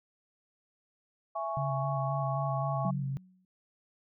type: chord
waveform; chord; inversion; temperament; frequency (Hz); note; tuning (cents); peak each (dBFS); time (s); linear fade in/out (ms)
sine; C# minor; first; just; 665.2 / 831.5 / 1108.7; E5 / G#5 / C#6; +16 / +2 / 0; -35 / -37 / -36; 1.35-2.91; 10
type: tone with vibrato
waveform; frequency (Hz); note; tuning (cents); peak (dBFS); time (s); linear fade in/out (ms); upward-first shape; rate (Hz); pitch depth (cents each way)
sine; 138; C#3; -7; -31; 1.57-3.17; 0; square; 3.8; 29
type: tone with exponential decay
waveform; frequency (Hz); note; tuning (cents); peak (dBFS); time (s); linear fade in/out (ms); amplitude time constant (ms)
sine; 185; F#3; 0; -28; 2.85-3.45; 2; 130
effects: none